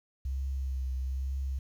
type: tone with vibrato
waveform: sine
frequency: 66 Hz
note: C2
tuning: 16 cents sharp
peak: -30 dBFS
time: 0.25-1.59 s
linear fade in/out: 5 ms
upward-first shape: triangle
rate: 1.1 Hz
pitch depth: 40 cents each way
effects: 10-bit